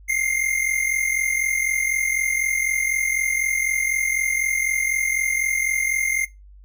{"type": "tone pair together", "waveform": "square", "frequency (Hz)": [2093, 2137], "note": ["C7", "C7"], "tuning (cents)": [0, 36], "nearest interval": "unison", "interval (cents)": 36, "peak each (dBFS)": -23, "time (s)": [0.08, 6.26], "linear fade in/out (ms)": 20, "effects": ["noise-tail reverb RT60 0.2 s tail -19 dB re dry", "added 49 Hz sine -43 dBFS peak until 6.64 s"]}